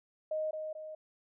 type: tone with echo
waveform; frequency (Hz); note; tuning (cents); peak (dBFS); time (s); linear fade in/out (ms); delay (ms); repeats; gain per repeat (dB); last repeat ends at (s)
sine; 622.3; D#5; 0; -31; 0.31-0.51; 5; 220; 2; -5; 0.95
effects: none

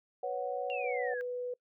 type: chord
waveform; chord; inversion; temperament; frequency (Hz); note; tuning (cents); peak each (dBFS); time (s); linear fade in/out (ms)
sine; B suspended second; none; just; 493.9 / 555.6 / 740.8; B4 / C#5 / F#5; 0 / +4 / +2; -37; 0.23-1.14; 5
type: exponential sweep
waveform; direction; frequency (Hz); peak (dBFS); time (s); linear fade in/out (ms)
sine; down; 2810 to 1602; -38; 0.7-1.21; 0
type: tone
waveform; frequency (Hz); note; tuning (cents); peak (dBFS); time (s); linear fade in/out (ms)
sine; 493.9; B4; 0; -34; 0.84-1.54; 5
effects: noise-tail reverb RT60 0.1 s tail -25 dB re dry

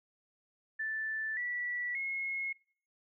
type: tone with pitch steps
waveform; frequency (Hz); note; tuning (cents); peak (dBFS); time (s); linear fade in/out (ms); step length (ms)
sine; 1760 / 1952.8 / 2167; A6 / B6 / C#7; 0 / -20 / -40; -33; 0.79-2.53; 10; 580
effects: noise-tail reverb RT60 0.5 s tail -23 dB re dry

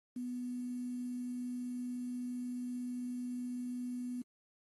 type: tone with quantisation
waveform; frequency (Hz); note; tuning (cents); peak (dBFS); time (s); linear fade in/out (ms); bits
sine; 246.9; B3; 0; -37; 0.16-4.22; 5; 10
effects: AAC 32 kbps

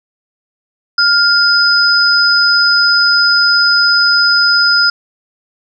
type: tone pair together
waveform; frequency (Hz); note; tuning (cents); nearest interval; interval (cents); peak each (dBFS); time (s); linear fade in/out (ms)
sine; 1404 / 5021; F6 / D#8; +9 / +15; octave + minor seventh; 2206; -10; 0.98-4.9; 5
effects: none

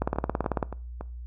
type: two click trains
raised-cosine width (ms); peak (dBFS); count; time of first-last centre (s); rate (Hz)
1; -11 / -21; 12 / 4; 0.02-0.628 / 0.16-1.01; 18.1 / 3.53
effects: noise-tail reverb RT60 0.4 s tail -21 dB re dry + added 60 Hz sine -36 dBFS peak until 1.26 s

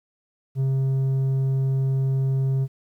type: tone with low-pass filter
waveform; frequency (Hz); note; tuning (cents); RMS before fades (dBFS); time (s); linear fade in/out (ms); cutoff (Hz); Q
square; 134; C3; +42; -22; 0.55-2.68; 50; 270; 0.51
effects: 10-bit

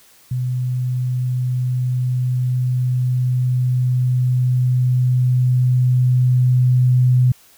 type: tone with level ramp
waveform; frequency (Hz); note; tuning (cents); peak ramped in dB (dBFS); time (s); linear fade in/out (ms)
sine; 125.9; B2; +34; -18 to -10; 0.31-7.32; 5
effects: white hiss -50 dBFS RMS until 7.57 s

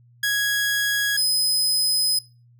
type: tone pair in turn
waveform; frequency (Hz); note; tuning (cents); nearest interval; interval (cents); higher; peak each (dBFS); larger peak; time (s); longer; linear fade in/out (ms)
sawtooth; 1661.2 / 5040; G#6 / D#8; 0 / +21; octave + perfect fifth; 1921; second; -16; neither; 0.23-1.17 / 1.17-2.19; second; 5
effects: noise-tail reverb RT60 0.3 s tail -19 dB re dry + added 120 Hz sine -51 dBFS peak until 2.59 s

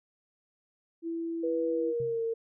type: tone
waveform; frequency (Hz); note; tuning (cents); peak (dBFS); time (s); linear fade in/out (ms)
sine; 332.2; E4; +13; -31; 1.02-1.94; 50
type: tone with pitch glide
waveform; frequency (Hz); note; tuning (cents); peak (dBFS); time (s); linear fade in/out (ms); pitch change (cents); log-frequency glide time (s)
sine; 488.5 to 455.8; B4 to A#4; -19 to -39; -28; 1.43-2.34; 10; -120; 1.69-2.22
type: tone with exponential decay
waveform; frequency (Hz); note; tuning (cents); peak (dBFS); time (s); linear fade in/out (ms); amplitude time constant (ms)
sine; 130.81; C3; 0; -35; 2-2.31; 2; 66
effects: none

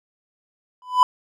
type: tone with exponential growth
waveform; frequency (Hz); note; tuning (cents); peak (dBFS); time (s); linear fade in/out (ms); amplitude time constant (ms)
triangle; 1000; B5; +21; -5; 0.82-1.03; 1; 44
effects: none

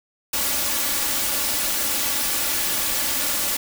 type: noise with comb filter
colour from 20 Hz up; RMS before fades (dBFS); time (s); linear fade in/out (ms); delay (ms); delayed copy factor
white; -23; 0.33-3.57; 5; 3.5; +0.6
effects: none

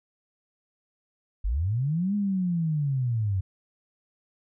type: linear two-way sweep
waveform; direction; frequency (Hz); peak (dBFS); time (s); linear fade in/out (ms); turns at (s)
sine; up then down; 41.81 to 208.2 to 91.1; -23; 1.44-3.41; 10; 2.15
effects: none

